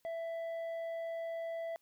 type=tone with tanh clipping; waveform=sine; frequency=663 Hz; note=E5; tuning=10 cents sharp; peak=-38 dBFS; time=0.05-1.76 s; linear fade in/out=0 ms; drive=6 dB; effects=white hiss -75 dBFS RMS until 1.81 s